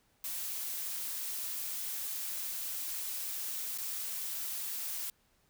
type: noise with dropouts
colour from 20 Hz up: blue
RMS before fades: -38 dBFS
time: 0.24-5.1 s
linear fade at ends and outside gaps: 2 ms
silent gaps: 3.778-3.783 s
effects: pink hiss -71 dBFS RMS until 5.49 s